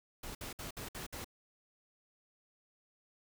pink noise bursts, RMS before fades -44 dBFS, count 6, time 0.23-1.245 s, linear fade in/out 5 ms, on 120 ms, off 59 ms, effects none

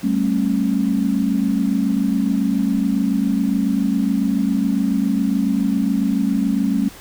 sine tone cluster, 193.7 / 220.9 / 272 Hz, G3 / A3 / C#4, -20 / +7 / -33 cents, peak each -20 dBFS, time 0.03-6.89 s, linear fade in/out 10 ms, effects pink hiss -40 dBFS RMS until 7 s

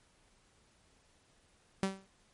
sawtooth tone with exponential decay, 192.9 Hz, G3, 28 cents flat, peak -23 dBFS, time 1.83-2.07 s, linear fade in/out 0 ms, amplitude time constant 51 ms, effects pink hiss -68 dBFS RMS until 2.33 s + MP3 48 kbps

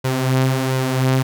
sawtooth tone with flanger, 130.81 Hz, C3, in tune, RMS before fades -18 dBFS, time 0.04-1.23 s, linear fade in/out 10 ms, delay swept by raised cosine 2 to 7.7 ms, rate 1.4 Hz, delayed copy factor +0.5, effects none

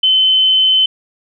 sine tone, 3057 Hz, G7, 44 cents flat, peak -8 dBFS, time 0.03-0.86 s, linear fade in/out 5 ms, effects none

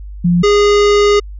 sine / square tone pair in turn, 174.61 / 411.2 Hz, F3 / G#4, 0 / -17 cents, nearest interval octave + minor third, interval 1483 cents, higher second, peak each -8 dBFS, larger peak neither, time 0.24-0.43 / 0.43-1.2 s, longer second, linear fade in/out 10 ms, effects added 50 Hz sine -26 dBFS peak until 1.39 s + resampled to 16000 Hz

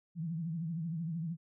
sine tone with vibrato, 164.81 Hz, E3, in tune, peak -34 dBFS, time 0.15-1.37 s, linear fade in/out 50 ms, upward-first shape triangle, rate 13 Hz, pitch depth 130 cents each way, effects none

